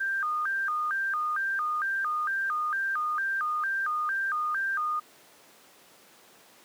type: tone with vibrato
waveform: sine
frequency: 1391 Hz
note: F6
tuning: 7 cents flat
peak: -26 dBFS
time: 0-5 s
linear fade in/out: 10 ms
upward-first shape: square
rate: 2.2 Hz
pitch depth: 220 cents each way
effects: pink hiss -55 dBFS RMS until 6.64 s + high-pass 300 Hz 12 dB/octave